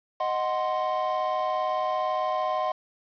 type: chord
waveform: triangle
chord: C diminished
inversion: first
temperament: equal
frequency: 622.3 / 740 / 1046.5 Hz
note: Eb5 / Gb5 / C6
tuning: 0 / 0 / 0 cents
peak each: -27 dBFS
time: 0.2-2.72 s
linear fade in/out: 5 ms
effects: resampled to 11025 Hz + 8-bit